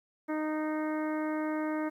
harmonic tone, 308.7 Hz, D#4, 14 cents flat, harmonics 1 / 2 / 3 / 4 / 5 / 6 / 7, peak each -31 / -37 / -41 / -43 / -45 / -47 / -48 dBFS, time 0.28-1.9 s, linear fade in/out 20 ms, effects 11-bit

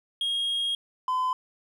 triangle tone pair in turn, 3262 / 1018.3 Hz, G#7 / C6, -32 / -47 cents, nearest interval octave + minor sixth, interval 2015 cents, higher first, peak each -23 / -21 dBFS, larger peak second, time 0.21-0.75 / 1.08-1.33 s, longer first, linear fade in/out 2 ms, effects tanh soft clip ceiling -17 dBFS

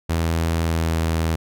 sawtooth tone with pitch glide, 82.41 to 81.32 Hz, E2 to E2, 0 to -23 cents, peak -15 dBFS, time 0.09-1.36 s, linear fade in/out 10 ms, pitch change -23 cents, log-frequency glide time 0.57-1.07 s, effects none

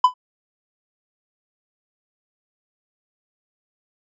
triangle tone with exponential decay, 1003 Hz, B5, 26 cents sharp, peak -4 dBFS, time 0.04-0.14 s, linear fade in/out 5 ms, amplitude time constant 20 ms, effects resampled to 16000 Hz

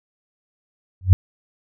sine tone with exponential growth, 92.5 Hz, F#2, in tune, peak -3 dBFS, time 1.01-1.13 s, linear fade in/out 0 ms, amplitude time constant 24 ms, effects none

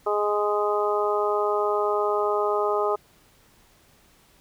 harmonic tone, 207.7 Hz, G#3, in tune, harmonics 2 / 3 / 4 / 5 / 6, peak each -24 / -28 / -29 / -31 / -28 dBFS, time 0.06-2.96 s, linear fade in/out 10 ms, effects pink hiss -58 dBFS RMS until 4.4 s

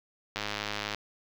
click train, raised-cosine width 0.2 ms, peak -14 dBFS, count 62, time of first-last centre 0.36-0.947 s, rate 104 Hz, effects low-pass 5000 Hz 12 dB/octave + 7-bit

